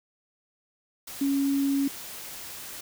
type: tone in noise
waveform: sine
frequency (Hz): 277.2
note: C#4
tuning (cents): 0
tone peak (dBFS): -22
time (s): 1.21-1.88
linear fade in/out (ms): 5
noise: white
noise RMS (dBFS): -40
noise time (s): 1.07-2.81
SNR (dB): +15
effects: none